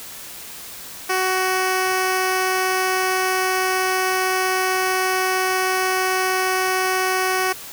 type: tone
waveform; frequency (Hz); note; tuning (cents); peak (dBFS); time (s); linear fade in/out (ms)
10% pulse; 373.7; F#4; +17; -10; 1.09-7.53; 10
effects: white hiss -36 dBFS RMS until 7.72 s